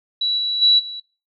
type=tone with level steps; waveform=sine; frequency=3925 Hz; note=B7; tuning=11 cents flat; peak=-18 / -20 / -11 / -29 dBFS; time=0.21-1 s; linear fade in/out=5 ms; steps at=0.37 / 0.61 / 0.78 s; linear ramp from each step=20 ms; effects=noise-tail reverb RT60 0.3 s tail -18 dB re dry